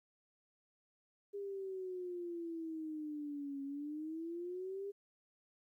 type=exponential two-way sweep; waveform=sine; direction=down then up; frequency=405.9 to 275 to 405.9 Hz; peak=-40 dBFS; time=1.33-4.92 s; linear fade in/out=20 ms; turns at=3.63 s; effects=13-bit